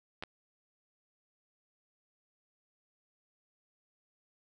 clicks, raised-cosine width 0.3 ms, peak -24 / -24 dBFS, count 2, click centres 0.225 / 0.236 s, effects none

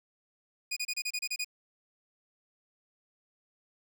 20% pulse tone bursts, 2466 Hz, D#7, 16 cents flat, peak -26 dBFS, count 9, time 0.71-1.446 s, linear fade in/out 10 ms, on 56 ms, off 29 ms, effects none

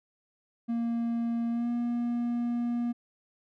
triangle tone with pitch glide, 233.1 to 238.5 Hz, A#3 to A#3, 0 to +40 cents, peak -25 dBFS, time 0.68-2.93 s, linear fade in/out 20 ms, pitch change +40 cents, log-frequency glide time 1.5-1.69 s, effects none

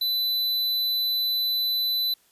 square tone, 4000 Hz, B7, 21 cents sharp, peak -23 dBFS, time 0.01-2.14 s, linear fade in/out 5 ms, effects white hiss -62 dBFS RMS until 2.31 s + resampled to 32000 Hz

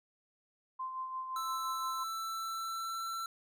sine tone with tremolo, 1040 Hz, C6, 11 cents flat, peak -35 dBFS, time 0.79-2.04 s, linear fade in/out 10 ms, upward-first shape sine, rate 5.8 Hz, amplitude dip 45%
square tone with pitch glide, 1321 to 1342.5 Hz, E6 to E6, +3 to +31 cents, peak -37 dBFS, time 1.36-3.26 s, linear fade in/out 2 ms, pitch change +28 cents, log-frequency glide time 1.73-3.05 s
effects none

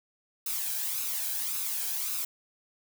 blue noise with flanger, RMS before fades -32 dBFS, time 0.46-2.25 s, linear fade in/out 5 ms, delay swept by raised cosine 0.77 to 1.27 ms, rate 1.8 Hz, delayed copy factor +0.55, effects none

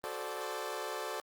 20% pulse chord, D dominant seventh, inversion first, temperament equal with one note detuned, 370 / 436.2 / 523.3 / 587.3 Hz, F#4 / A4 / C5 / D5, 0 / -15 / 0 / 0 cents, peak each -39 / -36 / -39 / -37 dBFS, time 0.04-1.2 s, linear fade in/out 0 ms, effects Opus 32 kbps

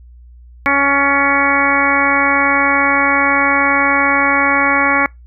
harmonic tone with a mistuned harmonic, 279.2 Hz, C#4, 13 cents sharp, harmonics 1 / 2 / 3 / 4 / 5 / 6 / 7 / 8, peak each -20 / -22 / -20 / -17 / -19 / -19 / -20 / -16 dBFS, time 0.66-5.06 s, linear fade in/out 0 ms, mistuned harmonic 6, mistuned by +32 cents, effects noise-tail reverb RT60 0.2 s tail -26 dB re dry + added 60 Hz sine -37 dBFS peak until 5.26 s

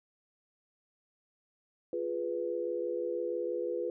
sine chord, F diminished, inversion none, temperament equal, 349.2 / 415.3 / 493.9 Hz, F4 / Ab4 / Cb5, 0 / 0 / 0 cents, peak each -36 / -38 / -34 dBFS, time 1.93-3.9 s, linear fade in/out 2 ms, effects none

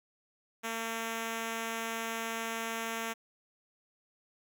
5% pulse tone, 226.9 Hz, A#3, 47 cents flat, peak -23 dBFS, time 0.63-3.14 s, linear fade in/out 20 ms, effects none

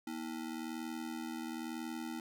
square ring-modulated tone, 279.6 Hz, C#4, 15 cents sharp, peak -37 dBFS, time 0.07-2.2 s, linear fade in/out 2 ms, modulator 40.5 Hz, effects none

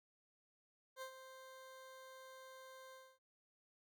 20% pulse tone with ADSR envelope, 523.3 Hz, C5, in tune, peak -40 dBFS, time 0.96-3.19 s, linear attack 58 ms, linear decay 87 ms, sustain -10 dB, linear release 260 ms, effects none

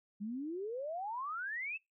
sine exponential sweep, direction up, 197.4 to 2698 Hz, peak -37 dBFS, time 0.2-1.78 s, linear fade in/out 20 ms, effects noise-tail reverb RT60 0.2 s tail -25 dB re dry

